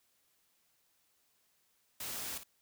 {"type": "noise with echo", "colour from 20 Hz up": "white", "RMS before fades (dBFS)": -41, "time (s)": [2, 2.38], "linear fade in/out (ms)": 5, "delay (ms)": 56, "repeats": 1, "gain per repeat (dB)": -10, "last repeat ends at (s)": 2.436, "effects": ["white hiss -74 dBFS RMS until 2.61 s"]}